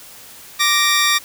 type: tone pair together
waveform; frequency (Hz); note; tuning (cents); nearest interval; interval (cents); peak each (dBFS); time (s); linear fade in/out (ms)
15% pulse; 1174.7 / 1864.7; D6 / A#6; 0 / 0; minor sixth; 800; -10; 0.59-1.19; 20
effects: white hiss -40 dBFS RMS until 1.24 s